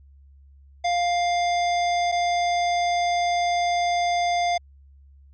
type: tone pair in turn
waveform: square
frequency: 700 / 700 Hz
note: F5 / F5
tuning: +4 / +4 cents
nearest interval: unison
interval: 0 cents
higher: neither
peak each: -21 dBFS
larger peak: neither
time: 0.84-2.12 / 2.12-4.58 s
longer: second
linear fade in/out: 10 ms
effects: added 69 Hz sine -48 dBFS peak until 5.33 s + resampled to 16000 Hz

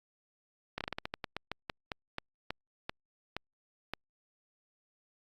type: slowing click train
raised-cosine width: 0.3 ms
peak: -19 dBFS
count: 18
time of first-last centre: 0.78-3.936 s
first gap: 27 ms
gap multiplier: 1.21
effects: Opus 48 kbps

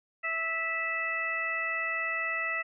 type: harmonic tone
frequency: 656 Hz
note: E5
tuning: 9 cents flat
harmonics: 1 / 2 / 3 / 4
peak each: -41 / -36 / -31 / -35 dBFS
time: 0.23-2.63 s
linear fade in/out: 20 ms
effects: none

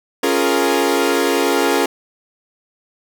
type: chord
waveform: sawtooth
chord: Bb minor seventh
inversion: first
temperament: equal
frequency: 277.2 / 349.2 / 415.3 / 466.2 Hz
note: Db4 / F4 / Ab4 / Bb4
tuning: 0 / 0 / 0 / 0 cents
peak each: -16 dBFS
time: 0.23-1.86 s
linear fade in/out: 5 ms
effects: none

